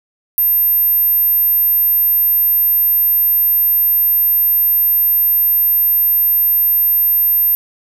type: tone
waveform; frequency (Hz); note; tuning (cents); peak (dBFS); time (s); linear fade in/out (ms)
sine; 13200; G#9; -12; -10; 0.38-7.55; 0
effects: 8-bit